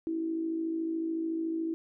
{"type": "tone with amplitude modulation", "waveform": "sine", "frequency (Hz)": 326.4, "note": "E4", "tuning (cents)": -17, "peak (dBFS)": -27, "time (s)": [0.07, 1.74], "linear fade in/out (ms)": 0, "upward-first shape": "sine", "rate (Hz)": 53.8, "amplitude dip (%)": 50, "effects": []}